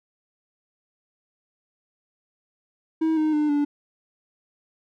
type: tone with pitch steps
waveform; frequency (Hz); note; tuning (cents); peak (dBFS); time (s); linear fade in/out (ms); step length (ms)
triangle; 320 / 309.8 / 300 / 290.4; D#4 / D#4 / D4 / D4; +49 / -7 / +37 / -19; -17; 3.01-3.65; 10; 160
effects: none